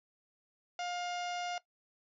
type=harmonic tone with a mistuned harmonic; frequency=708 Hz; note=F5; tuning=23 cents sharp; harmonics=1 / 2 / 3 / 4 / 5 / 6 / 7 / 8 / 9 / 10; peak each=-37 / -45 / -46 / -47 / -51 / -55 / -53 / -54 / -60 / -61 dBFS; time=0.79-1.58 s; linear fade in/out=2 ms; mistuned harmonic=9; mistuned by=-36 cents; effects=noise-tail reverb RT60 0.1 s tail -17 dB re dry